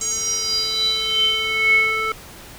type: tone with band-pass filter sweep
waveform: square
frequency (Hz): 440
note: A4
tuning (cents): 0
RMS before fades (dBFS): -20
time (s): 0.01-2.12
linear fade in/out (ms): 2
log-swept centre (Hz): 7000 to 1700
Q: 10
effects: pink hiss -40 dBFS RMS until 2.58 s